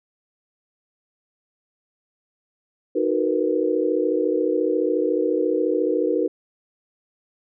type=chord; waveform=sine; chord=B major seventh; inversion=first; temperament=equal with one note detuned; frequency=311.1 / 370 / 459.7 / 493.9 Hz; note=D#4 / F#4 / A#4 / B4; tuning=0 / 0 / -24 / 0 cents; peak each=-24 dBFS; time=2.95-6.28 s; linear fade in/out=10 ms; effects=none

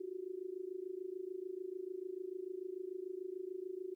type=tone with amplitude modulation; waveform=sine; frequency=370 Hz; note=F#4; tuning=in tune; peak=-37 dBFS; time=0-3.95 s; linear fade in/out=10 ms; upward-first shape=sine; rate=26.8 Hz; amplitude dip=90%; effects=13-bit

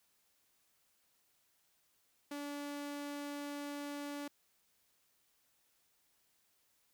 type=tone; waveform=sawtooth; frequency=288.1 Hz; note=D4; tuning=33 cents flat; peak=-37 dBFS; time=2.31-4.28 s; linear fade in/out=5 ms; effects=white hiss -75 dBFS RMS until 6.93 s

